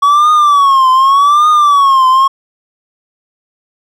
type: tone with vibrato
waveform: triangle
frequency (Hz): 1126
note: C#6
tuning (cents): +27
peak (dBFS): -3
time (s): 0.02-2.28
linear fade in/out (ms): 10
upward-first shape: triangle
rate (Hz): 0.85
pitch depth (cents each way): 160
effects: none